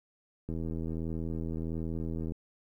click train, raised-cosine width 3 ms, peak -24 dBFS, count 150, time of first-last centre 0.49-2.32 s, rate 81.4 Hz, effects 11-bit

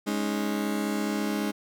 35% pulse chord, Ab suspended fourth, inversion none, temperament just, 207.7 / 276.9 / 311.5 Hz, Ab3 / Db4 / Eb4, 0 / -2 / +2 cents, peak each -27 / -32 / -30 dBFS, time 0.06-1.52 s, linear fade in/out 20 ms, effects none

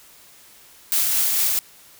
blue noise with tremolo, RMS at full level -19 dBFS, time 0.92-1.59 s, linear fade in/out 0 ms, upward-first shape sine, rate 4.5 Hz, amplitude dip 25%, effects white hiss -49 dBFS RMS until 1.99 s

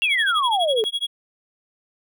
sine exponential sweep, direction down, 2794 to 415.3 Hz, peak -18 dBFS, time 0.02-0.84 s, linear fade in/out 0 ms
triangle tone with tremolo, 3322 Hz, G#7, in tune, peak -18 dBFS, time 0.02-1.07 s, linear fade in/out 10 ms, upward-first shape sine, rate 12 Hz, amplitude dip 100%
effects none

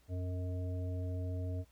harmonic tone, 90.7 Hz, F#2, 34 cents flat, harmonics 1 / 3 / 5 / 7, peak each -35 / -46 / -50 / -49 dBFS, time 0.08-1.65 s, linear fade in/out 50 ms, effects added 60 Hz sine -67 dBFS peak until 1.71 s + pink hiss -70 dBFS RMS until 1.71 s

